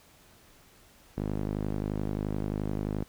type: tone with band-pass filter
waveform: sawtooth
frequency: 51.5 Hz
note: G#1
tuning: 14 cents flat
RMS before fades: -32 dBFS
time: 1.17-3.04 s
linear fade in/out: 5 ms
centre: 250 Hz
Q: 0.86
effects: pink hiss -58 dBFS RMS until 3.08 s